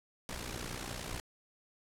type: noise with amplitude modulation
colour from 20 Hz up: pink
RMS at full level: -38 dBFS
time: 0.29-1.2 s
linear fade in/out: 0 ms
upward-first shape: sine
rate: 59.9 Hz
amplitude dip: 70%
effects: low-pass 11000 Hz 12 dB/octave